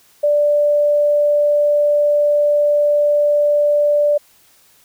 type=tone; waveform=sine; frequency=587.3 Hz; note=D5; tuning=in tune; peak=-11 dBFS; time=0.23-4.18 s; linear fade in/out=10 ms; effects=white hiss -52 dBFS RMS until 4.84 s